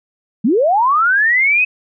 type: linear sweep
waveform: sine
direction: up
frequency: 188.1 to 2569 Hz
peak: -10 dBFS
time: 0.44-1.65 s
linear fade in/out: 10 ms
effects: none